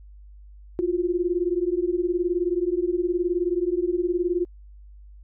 sine beating tone pair, 343.1 / 362.1 Hz, F4 / F#4, -31 / -37 cents, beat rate 19 Hz, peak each -24 dBFS, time 0.79-4.45 s, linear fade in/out 0 ms, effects added 50 Hz sine -43 dBFS peak until 5.23 s

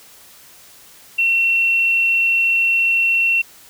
sine tone, 2717 Hz, F7, 48 cents flat, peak -13 dBFS, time 1.18-3.42 s, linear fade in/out 10 ms, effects white hiss -45 dBFS RMS until 3.69 s

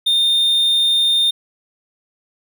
triangle tone, 3636 Hz, A#7, 44 cents flat, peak -11 dBFS, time 0.06-1.31 s, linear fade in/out 10 ms, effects none

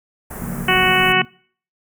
pink band-stop noise, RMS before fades -31 dBFS, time 0.3-1.13 s, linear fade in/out 10 ms, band 1800 to 8300 Hz, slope 24 dB/octave
sine chord, Gb major seventh, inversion second, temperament equal, 138.59 / 174.61 / 185 / 233.1 Hz, Db3 / F3 / Gb3 / Bb3, 0 / 0 / 0 / 0 cents, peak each -30 dBFS, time 0.42-1.25 s, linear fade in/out 0 ms
harmonic tone, 370.7 Hz, F#4, 3 cents sharp, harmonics 1 / 2 / 3 / 4 / 5 / 6 / 7 / 8, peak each -21 / -21 / -21 / -21 / -21 / -21 / -21 / -21 dBFS, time 0.68-1.22 s, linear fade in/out 5 ms
effects noise-tail reverb RT60 0.5 s tail -24 dB re dry

